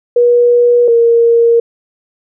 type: tone pair in turn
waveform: sine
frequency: 482 / 466.1 Hz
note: B4 / A#4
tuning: -42 / 0 cents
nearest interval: minor second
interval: 58 cents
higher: first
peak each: -5 dBFS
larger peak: neither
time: 0.16-0.88 / 0.88-1.6 s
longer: neither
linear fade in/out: 5 ms
effects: none